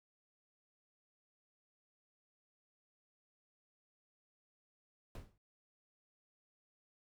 brown noise with exponential decay, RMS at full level -42 dBFS, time 5.15-5.38 s, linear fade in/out 1 ms, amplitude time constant 50 ms, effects none

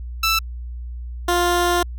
15% pulse tone pair in turn, 1325 / 350.9 Hz, E6 / F4, +9 / +8 cents, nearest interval octave + major seventh, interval 2301 cents, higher first, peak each -10 dBFS, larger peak neither, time 0.23-0.39 / 1.28-1.83 s, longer second, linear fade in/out 5 ms, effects added 60 Hz sine -28 dBFS peak until 1.98 s

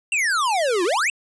square exponential two-way sweep, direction down then up, 2794 to 331.5 to 2794 Hz, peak -19 dBFS, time 0.12-1.1 s, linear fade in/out 2 ms, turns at 0.84 s, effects resampled to 24000 Hz

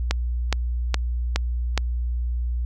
click train, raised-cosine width 0.2 ms, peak -4 dBFS, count 5, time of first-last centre 0.11-1.777 s, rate 2.4 Hz, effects added 60 Hz sine -22 dBFS peak until 2.65 s

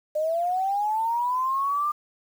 sine linear sweep, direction up, 601 to 1202 Hz, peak -22 dBFS, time 0.15-1.92 s, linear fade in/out 10 ms, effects 8-bit

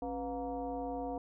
sine tone with frequency modulation, 493.9 Hz, B4, in tune, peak -35 dBFS, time 0.02-1.18 s, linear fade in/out 2 ms, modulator 220 Hz, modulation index 1.5, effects none

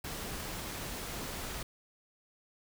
pink noise, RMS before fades -40 dBFS, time 0.04-1.63 s, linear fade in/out 5 ms, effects none

